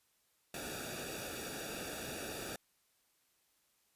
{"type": "noise with comb filter", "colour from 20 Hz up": "pink", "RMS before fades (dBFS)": -43, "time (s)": [0.54, 2.56], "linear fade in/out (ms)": 2, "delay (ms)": 0.96, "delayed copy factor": -0.95, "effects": ["white hiss -75 dBFS RMS until 3.95 s", "resampled to 32000 Hz"]}